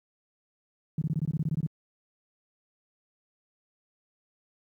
sine tone bursts, 155.5 Hz, D#3, 1 cent flat, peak -24 dBFS, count 12, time 0.98-1.664 s, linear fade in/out 2 ms, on 35 ms, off 24 ms, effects high-pass 80 Hz 12 dB/octave + 11-bit

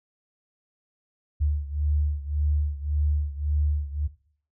sine beating tone pair, 73.42 / 75.22 Hz, D2 / D2, 0 / +42 cents, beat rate 1.8 Hz, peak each -24 / -27 dBFS, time 1.4-4.08 s, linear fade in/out 20 ms, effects noise-tail reverb RT60 0.5 s tail -17 dB re dry

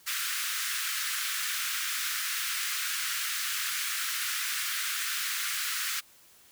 pink high-pass noise, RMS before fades -32 dBFS, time 0.06-6.01 s, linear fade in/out 20 ms, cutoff 1300 Hz, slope 48 dB/octave, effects white hiss -58 dBFS RMS until 6.51 s

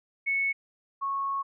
sine tone pair in turn, 2207 / 1100.3 Hz, C#7 / C#6, -8 / -13 cents, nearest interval octave, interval 1205 cents, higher first, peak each -24 / -27 dBFS, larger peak first, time 0.26-0.53 / 1.01-1.43 s, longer second, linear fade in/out 20 ms, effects none

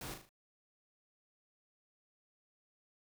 pink noise with echo, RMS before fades -45 dBFS, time 0.01-0.14 s, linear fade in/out 2 ms, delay 38 ms, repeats 4, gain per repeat -6 dB, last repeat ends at 0.292 s, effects none

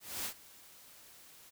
white noise with ADSR envelope, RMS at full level -37 dBFS, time 0-1.51 s, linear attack 250 ms, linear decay 84 ms, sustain -20 dB, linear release 26 ms, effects none

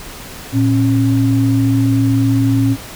sine tone pair together, 114.2 / 272.4 Hz, A#2 / C#4, -35 / -30 cents, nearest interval octave + minor third, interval 1505 cents, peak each -13 dBFS, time 0.52-2.77 s, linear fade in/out 50 ms, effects pink hiss -32 dBFS RMS until 2.95 s

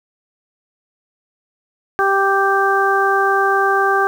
harmonic tone, 392 Hz, G4, in tune, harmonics 1 / 2 / 3 / 4, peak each -18 / -18 / -18 / -18 dBFS, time 1.99-4.07 s, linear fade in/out 0 ms, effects 7-bit

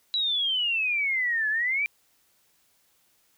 sine exponential two-way sweep, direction down then up, 3951 to 1693 to 2380 Hz, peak -23 dBFS, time 0.14-1.86 s, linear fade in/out 0 ms, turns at 1.49 s, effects white hiss -66 dBFS RMS until 3.37 s

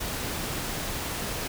pink noise, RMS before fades -32 dBFS, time 0-1.48 s, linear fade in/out 10 ms, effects none

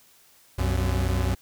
40% pulse tone pair together, 63.8 / 92.5 Hz, C2 / F#2, -43 / 0 cents, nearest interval tritone, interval 643 cents, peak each -24 dBFS, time 0.58-1.35 s, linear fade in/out 10 ms, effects white hiss -57 dBFS RMS until 1.41 s

